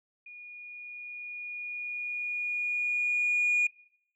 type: tone with level ramp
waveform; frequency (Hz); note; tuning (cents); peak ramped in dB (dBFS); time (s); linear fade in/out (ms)
sine; 2443; D#7; -32; -44 to -20; 0.26-3.67; 5
effects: noise-tail reverb RT60 0.8 s tail -24 dB re dry + tanh soft clip ceiling -20 dBFS